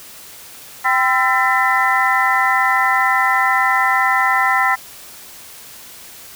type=tone cluster; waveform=sine; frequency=781 / 1021 / 1343 / 1792 / 2006 Hz; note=G5 / C6 / E6 / A6 / B6; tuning=-7 / -43 / +32 / +31 / +26 cents; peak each=-19 dBFS; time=0.84-4.76 s; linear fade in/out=20 ms; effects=white hiss -38 dBFS RMS until 6.35 s